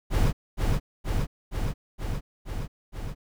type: noise with echo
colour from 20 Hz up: brown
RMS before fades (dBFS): -21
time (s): 0.1-0.33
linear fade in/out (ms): 50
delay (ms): 470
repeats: 6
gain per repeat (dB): -2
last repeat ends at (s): 3.15
effects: none